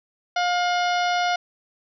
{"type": "harmonic tone with a mistuned harmonic", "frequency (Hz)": 710, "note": "F5", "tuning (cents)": 28, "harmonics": [1, 2, 3, 4, 5, 6, 7, 8], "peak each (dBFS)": [-21, -27, -31, -33, -35, -37, -38, -39], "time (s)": [0.36, 1.36], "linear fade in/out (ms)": 5, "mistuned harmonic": 4, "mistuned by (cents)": 60, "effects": []}